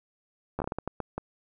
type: slowing click train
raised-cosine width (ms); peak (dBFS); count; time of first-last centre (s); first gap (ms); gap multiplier
1; -17; 10; 0.59-1.18; 12; 1.4
effects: none